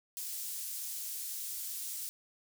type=high-pass noise; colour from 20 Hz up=pink; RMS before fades=-40 dBFS; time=0.17-2.09 s; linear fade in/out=0 ms; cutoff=7800 Hz; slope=12 dB/octave; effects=none